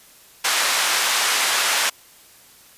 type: band-pass noise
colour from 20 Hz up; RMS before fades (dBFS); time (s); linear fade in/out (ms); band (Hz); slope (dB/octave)
pink; -20; 0.44-1.9; 10; 1100 to 10000; 12
effects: white hiss -49 dBFS RMS until 2.77 s + resampled to 32000 Hz